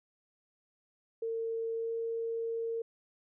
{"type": "tone with pitch glide", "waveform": "sine", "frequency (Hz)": [454.4, 457.6], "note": ["A#4", "A#4"], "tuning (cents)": [-44, -32], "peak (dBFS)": -32, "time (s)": [1.22, 2.82], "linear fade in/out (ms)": 5, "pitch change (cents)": 12, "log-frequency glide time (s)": [1.74, 1.92], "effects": []}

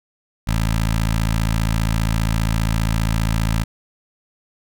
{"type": "tone with notch filter", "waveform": "15% pulse", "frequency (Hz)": 55, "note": "A1", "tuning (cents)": 0, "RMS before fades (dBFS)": -19, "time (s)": [0.47, 3.64], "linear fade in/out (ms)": 10, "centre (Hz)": 430, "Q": 0.68, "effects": []}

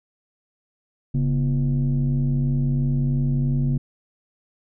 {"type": "tone with frequency modulation", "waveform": "sine", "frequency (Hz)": 138.59, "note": "C#3", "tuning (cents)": 0, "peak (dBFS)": -17, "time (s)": [1.14, 3.78], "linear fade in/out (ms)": 10, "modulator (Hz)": 103, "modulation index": 0.8, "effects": ["tanh soft clip ceiling -14 dBFS"]}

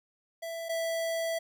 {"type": "tone pair in turn", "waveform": "square", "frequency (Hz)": [663, 659.6], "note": ["E5", "E5"], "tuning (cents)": [10, 1], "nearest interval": "unison", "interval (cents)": 9, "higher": "first", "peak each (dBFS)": [-36, -30], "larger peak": "second", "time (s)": [[0.42, 0.69], [0.69, 1.39]], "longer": "second", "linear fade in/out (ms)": 10, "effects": []}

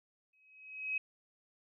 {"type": "tone with exponential growth", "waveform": "sine", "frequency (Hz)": 2545, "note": "D#7", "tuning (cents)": 39, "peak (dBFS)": -30, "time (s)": [0.33, 0.98], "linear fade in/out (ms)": 5, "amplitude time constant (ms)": 140, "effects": []}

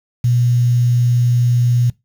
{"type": "tone with quantisation", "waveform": "sine", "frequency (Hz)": 121.5, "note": "B2", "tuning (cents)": -28, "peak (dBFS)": -11, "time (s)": [0.24, 1.9], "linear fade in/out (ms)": 5, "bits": 6, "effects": ["noise-tail reverb RT60 0.2 s tail -21 dB re dry"]}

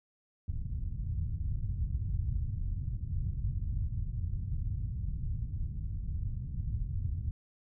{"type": "low-pass noise", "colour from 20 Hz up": "white", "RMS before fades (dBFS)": -34, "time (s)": [0.48, 7.31], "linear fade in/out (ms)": 5, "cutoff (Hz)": 110, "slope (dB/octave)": 24, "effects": []}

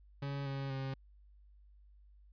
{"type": "tone with pitch steps", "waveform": "40% pulse", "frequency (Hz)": [140, 137.12, 134.3], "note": ["C#3", "C#3", "C3"], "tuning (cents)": [18, -18, 46], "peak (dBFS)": -36, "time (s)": [0.22, 0.94], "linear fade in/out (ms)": 5, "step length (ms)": 240, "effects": ["added 50 Hz sine -58 dBFS peak until 2.32 s", "resampled to 11025 Hz"]}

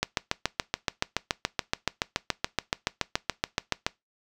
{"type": "click train", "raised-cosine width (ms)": 0.2, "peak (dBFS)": -6, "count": 28, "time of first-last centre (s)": [0.03, 3.865], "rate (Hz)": 7.04, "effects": ["noise-tail reverb RT60 0.2 s tail -22 dB re dry"]}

